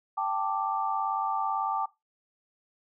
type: chord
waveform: sine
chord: G suspended second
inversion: none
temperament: just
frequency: 784 / 882 / 1176 Hz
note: G5 / A5 / D6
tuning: 0 / +4 / +2 cents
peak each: -31 dBFS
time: 0.17-1.86 s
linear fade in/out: 10 ms
effects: noise-tail reverb RT60 0.2 s tail -18 dB re dry